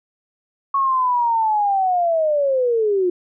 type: linear sweep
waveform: sine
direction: down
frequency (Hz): 1108.7 to 349.2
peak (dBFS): -15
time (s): 0.74-3.1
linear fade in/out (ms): 5
effects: none